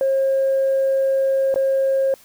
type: tone with dropouts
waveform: sine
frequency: 538 Hz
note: C5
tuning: 48 cents sharp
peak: -14 dBFS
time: 0.01-2.14 s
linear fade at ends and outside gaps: 1 ms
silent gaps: 1.542-1.559 s
effects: tanh soft clip ceiling -12 dBFS + white hiss -50 dBFS RMS until 2.24 s